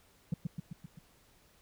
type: tone with echo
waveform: sine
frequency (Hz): 165.1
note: E3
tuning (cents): +3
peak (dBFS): -25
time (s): 0.32-0.34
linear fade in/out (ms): 5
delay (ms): 130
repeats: 5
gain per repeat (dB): -4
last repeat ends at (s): 0.99
effects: tanh soft clip ceiling -27 dBFS + pink hiss -65 dBFS RMS until 1.61 s